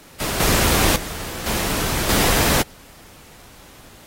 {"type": "noise with level steps", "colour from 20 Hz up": "pink", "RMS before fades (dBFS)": [-24, -18, -31, -23, -18], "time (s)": [0.2, 2.62], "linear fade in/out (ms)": 2, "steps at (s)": [0.4, 0.96, 1.46, 2.09], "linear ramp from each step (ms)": 2, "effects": ["pink hiss -46 dBFS RMS until 4.06 s", "AAC 48 kbps"]}